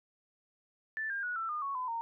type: tone with pitch steps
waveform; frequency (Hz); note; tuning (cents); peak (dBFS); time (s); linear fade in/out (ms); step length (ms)
sine; 1760 / 1604.6 / 1463 / 1333.8 / 1216.1 / 1108.7 / 1010.9 / 921.6; A6 / G6 / F#6 / E6 / D#6 / C#6 / B5 / A#5; 0 / +40 / -20 / +20 / -40 / 0 / +40 / -20; -33; 0.97-2.01; 0; 130
effects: none